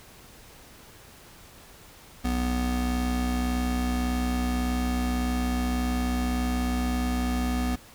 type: tone pair together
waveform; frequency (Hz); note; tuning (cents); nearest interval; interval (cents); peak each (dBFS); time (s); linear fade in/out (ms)
square; 61.74 / 247; B1 / B3; 0 / 0; 2 octaves; 2400; -28; 2.24-7.76; 10
effects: pink hiss -50 dBFS RMS until 7.94 s